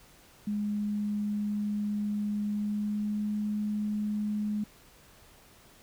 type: tone with pitch glide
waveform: sine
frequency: 207.7 to 209.9 Hz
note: G#3 to G#3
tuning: 0 to +19 cents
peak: -28 dBFS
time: 0.47-4.64 s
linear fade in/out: 5 ms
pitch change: +19 cents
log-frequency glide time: 2.46-3.33 s
effects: pink hiss -57 dBFS RMS until 5.82 s

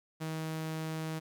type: tone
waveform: sawtooth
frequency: 158.9 Hz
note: D#3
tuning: 37 cents sharp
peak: -31 dBFS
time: 0.2-1.2 s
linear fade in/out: 20 ms
effects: 12-bit

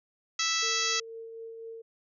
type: harmonic tone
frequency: 658 Hz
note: E5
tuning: 3 cents flat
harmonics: 2 / 3 / 4 / 5 / 6 / 7 / 8 / 9 / 10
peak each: -35 / -35 / -35 / -35 / -35 / -35 / -35 / -35 / -35 dBFS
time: 0.39-1 s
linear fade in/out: 5 ms
type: tone with tremolo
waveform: sine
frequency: 453.9 Hz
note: A#4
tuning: 46 cents flat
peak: -38 dBFS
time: 0.62-1.82 s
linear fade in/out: 10 ms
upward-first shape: triangle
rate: 4 Hz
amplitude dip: 35%
effects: none

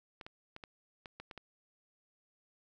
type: clicks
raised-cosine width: 0.3 ms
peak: -30 dBFS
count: 8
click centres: 0.212 / 0.265 / 0.564 / 0.638 / 1.058 / 1.2 / 1.312 / 1.377 s
effects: none

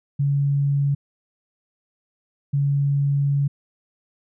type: tone pair in turn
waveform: sine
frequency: 141.1 / 141.1 Hz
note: C#3 / C#3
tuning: +31 / +31 cents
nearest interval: unison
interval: 0 cents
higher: neither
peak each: -17 dBFS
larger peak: neither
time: 0.19-0.95 / 2.53-3.48 s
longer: second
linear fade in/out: 10 ms
effects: none

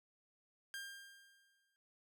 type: tone with exponential decay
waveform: sawtooth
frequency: 1600 Hz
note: G6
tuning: 35 cents sharp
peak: -39 dBFS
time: 0.74-1.76 s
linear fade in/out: 0 ms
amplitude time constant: 220 ms
effects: none

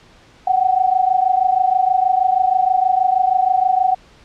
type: tone pair together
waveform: sine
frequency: 738 / 764.3 Hz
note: F#5 / G5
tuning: -5 / -44 cents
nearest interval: minor second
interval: 61 cents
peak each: -15 / -16 dBFS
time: 0.47-3.95 s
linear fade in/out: 5 ms
effects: pink hiss -48 dBFS RMS until 4.24 s + low-pass 5000 Hz 12 dB/octave

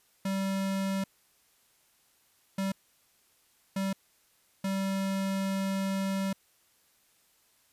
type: tone bursts at uneven times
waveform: square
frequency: 193.8 Hz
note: G3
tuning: 20 cents flat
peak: -29 dBFS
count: 4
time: 0.25-1.04 / 2.58-2.72 / 3.76-3.93 / 4.64-6.33 s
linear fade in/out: 5 ms
effects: white hiss -67 dBFS RMS until 7.72 s + resampled to 32000 Hz

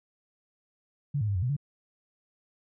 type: tone with pitch steps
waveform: sine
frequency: 143.1 / 106.3 / 100.3 / 89.8 / 124.1 / 143.6 Hz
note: D3 / G#2 / G2 / F2 / B2 / D3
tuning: -45 / +41 / +40 / +49 / +9 / -39 cents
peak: -25 dBFS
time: 1.14-1.566 s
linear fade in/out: 10 ms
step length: 71 ms
effects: none

